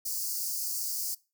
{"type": "high-pass noise", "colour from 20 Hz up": "white", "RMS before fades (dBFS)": -33, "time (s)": [0.05, 1.15], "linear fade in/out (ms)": 10, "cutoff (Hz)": 4500, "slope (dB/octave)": 96, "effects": ["noise-tail reverb RT60 0.3 s tail -22 dB re dry"]}